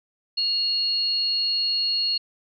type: tone pair together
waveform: sine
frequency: 2821 / 4318 Hz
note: F7 / C#8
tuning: +17 / -46 cents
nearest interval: perfect fifth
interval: 737 cents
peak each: -32 / -21 dBFS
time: 0.37-2.18 s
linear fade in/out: 10 ms
effects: none